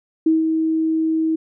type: tone with ADSR envelope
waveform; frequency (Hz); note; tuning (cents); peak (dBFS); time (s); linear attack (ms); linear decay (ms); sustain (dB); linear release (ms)
sine; 320; D#4; +49; -11; 0.26-1.36; 6; 160; -5; 10
effects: none